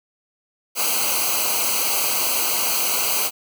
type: noise with comb filter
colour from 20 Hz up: white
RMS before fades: -21 dBFS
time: 0.75-3.31 s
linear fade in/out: 50 ms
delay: 0.56 ms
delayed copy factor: -1
effects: none